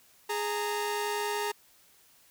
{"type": "tone pair together", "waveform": "sawtooth", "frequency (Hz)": [415.3, 921.1], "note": ["G#4", "A#5"], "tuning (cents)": [0, -21], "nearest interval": "octave + major second", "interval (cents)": 1379, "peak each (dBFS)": [-28, -29], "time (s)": [0.29, 1.52], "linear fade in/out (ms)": 10, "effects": ["white hiss -61 dBFS RMS until 2.3 s"]}